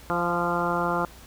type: harmonic tone with a mistuned harmonic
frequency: 173.1 Hz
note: F3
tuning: 15 cents flat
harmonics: 1 / 2 / 3 / 4 / 5 / 6 / 7 / 8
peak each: -31 / -31 / -31 / -31 / -31 / -31 / -31 / -31 dBFS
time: 0.1-1.05 s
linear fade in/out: 0 ms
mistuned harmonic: 4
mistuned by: +16 cents
effects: added 60 Hz sine -48 dBFS peak until 1.26 s + pink hiss -49 dBFS RMS until 1.26 s